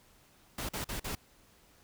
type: noise bursts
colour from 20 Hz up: pink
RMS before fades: -37 dBFS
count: 4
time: 0.58-1.152 s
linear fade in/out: 5 ms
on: 110 ms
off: 44 ms
effects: pink hiss -63 dBFS RMS until 1.83 s